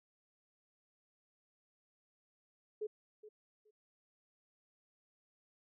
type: tone with echo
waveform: sine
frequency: 425.8 Hz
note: G#4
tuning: 43 cents sharp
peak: -36 dBFS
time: 2.81-2.87 s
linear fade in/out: 10 ms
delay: 420 ms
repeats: 2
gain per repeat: -15 dB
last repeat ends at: 3.71 s
effects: none